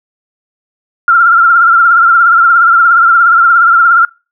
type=tone with vibrato; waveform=sine; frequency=1374 Hz; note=F6; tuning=29 cents flat; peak=-3 dBFS; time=1.08-4.05 s; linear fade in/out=2 ms; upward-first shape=triangle; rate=17 Hz; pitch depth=76 cents each way; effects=noise-tail reverb RT60 0.3 s tail -25 dB re dry